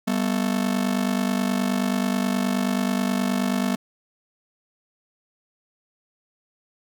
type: ring-modulated tone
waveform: 45% pulse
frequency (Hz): 220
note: A3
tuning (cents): 0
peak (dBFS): -18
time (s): 0.07-3.76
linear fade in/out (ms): 10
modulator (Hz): 24.7
effects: none